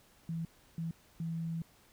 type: tone bursts at uneven times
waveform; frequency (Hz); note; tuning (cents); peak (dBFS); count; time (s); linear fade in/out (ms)
sine; 164.81; E3; 0; -34; 3; 0.29-0.45 / 0.78-0.91 / 1.2-1.62; 2
effects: pink hiss -64 dBFS RMS until 1.92 s